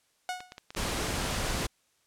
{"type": "tone with exponential decay", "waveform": "sawtooth", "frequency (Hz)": 731, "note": "F#5", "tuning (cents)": -21, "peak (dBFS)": -25, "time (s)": [0.29, 0.58], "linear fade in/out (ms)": 1, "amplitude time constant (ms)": 61}
{"type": "clicks", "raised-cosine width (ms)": 0.2, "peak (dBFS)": -25, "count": 9, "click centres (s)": [0.405, 0.521, 0.581, 0.705, 0.749, 0.791, 1.043, 1.154, 1.195]}
{"type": "noise", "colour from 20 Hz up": "pink", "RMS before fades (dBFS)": -31, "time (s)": [0.76, 1.67], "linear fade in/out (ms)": 10}
{"effects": ["white hiss -70 dBFS RMS until 2.06 s", "low-pass 10000 Hz 12 dB/octave"]}